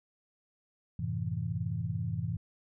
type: chord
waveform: sine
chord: F# half-diminished seventh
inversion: none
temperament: equal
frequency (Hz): 92.5 / 110 / 130.81 / 164.81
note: F#2 / A2 / C3 / E3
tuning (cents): 0 / 0 / 0 / 0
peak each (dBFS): -38 / -35 / -38 / -36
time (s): 0.99-2.37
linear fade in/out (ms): 5
effects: none